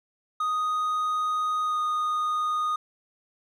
triangle tone with pitch glide, 1244.5 to 1233.8 Hz, D#6 to D#6, 0 to -15 cents, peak -22 dBFS, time 0.4-2.76 s, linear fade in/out 5 ms, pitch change -15 cents, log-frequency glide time 1.64-1.78 s, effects none

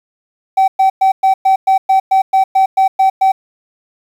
triangle tone bursts, 768 Hz, G5, 36 cents flat, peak -4 dBFS, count 13, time 0.57-3.32 s, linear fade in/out 10 ms, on 110 ms, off 110 ms, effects tanh soft clip ceiling -2 dBFS + 7-bit

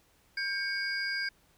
sine tone cluster, 1591 / 2227 / 4852 Hz, G6 / C#7 / D#8, +25 / +7 / -44 cents, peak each -32 / -36 / -35 dBFS, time 0.37-1.29 s, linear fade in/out 5 ms, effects tanh soft clip ceiling -23 dBFS + pink hiss -66 dBFS RMS until 1.57 s

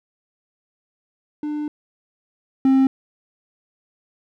triangle tone pair in turn, 298.8 / 266.2 Hz, D4 / C4, +30 / +30 cents, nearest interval major second, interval 200 cents, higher first, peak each -21 / -10 dBFS, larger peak second, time 1.43-1.68 / 2.65-2.87 s, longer first, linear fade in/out 2 ms, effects none

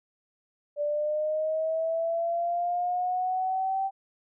sine linear sweep, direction up, 583 to 779 Hz, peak -25 dBFS, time 0.76-3.91 s, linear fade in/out 50 ms, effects none

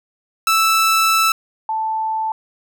sawtooth / sine tone pair in turn, 1318.5 / 880 Hz, E6 / A5, 0 / 0 cents, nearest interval perfect fifth, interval 700 cents, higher first, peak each -9 / -18 dBFS, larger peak first, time 0.47-1.32 / 1.69-2.32 s, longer first, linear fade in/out 2 ms, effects none

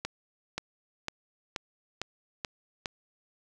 accelerating click train, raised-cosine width 0.2 ms, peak -15 dBFS, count 7, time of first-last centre 0.05-2.858 s, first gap 530 ms, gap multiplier 0.95, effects none

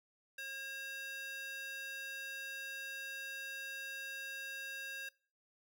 square tone with high-pass filter, 540 Hz, C#5, 45 cents flat, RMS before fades -45 dBFS, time 0.38-5.09 s, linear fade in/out 5 ms, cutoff 1800 Hz, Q 2.3, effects noise-tail reverb RT60 0.4 s tail -22 dB re dry

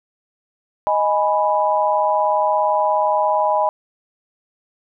sine chord, G# minor, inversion second, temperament equal, 622.3 / 830.6 / 987.8 Hz, D#5 / G#5 / B5, 0 / 0 / 0 cents, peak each -19 dBFS, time 0.87-3.69 s, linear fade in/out 0 ms, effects none

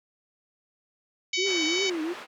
harmonic tone, 754 Hz, F#5, 32 cents sharp, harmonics 3 / 4 / 5 / 6 / 7 / 8 / 9, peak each -29 / -31 / -33 / -35 / -36 / -37 / -38 dBFS, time 1.33-1.9 s, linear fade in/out 5 ms
sine tone with vibrato, 350.2 Hz, F4, 5 cents sharp, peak -27 dBFS, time 1.37-2.14 s, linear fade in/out 20 ms, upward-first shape triangle, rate 2.7 Hz, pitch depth 240 cents each way
white band-pass noise, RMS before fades -41 dBFS, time 1.44-2.27 s, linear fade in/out 50 ms, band 320 to 2100 Hz, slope 12 dB/octave
effects none

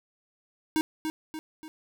square tone with echo, 314.1 Hz, D#4, 16 cents sharp, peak -23 dBFS, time 0.76-0.81 s, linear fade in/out 0 ms, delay 290 ms, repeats 3, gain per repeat -6 dB, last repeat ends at 1.68 s, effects none

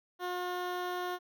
15% pulse tone with notch filter, 358.9 Hz, F4, 47 cents sharp, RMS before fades -36 dBFS, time 0.19-1.19 s, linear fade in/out 50 ms, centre 8000 Hz, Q 0.58, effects none

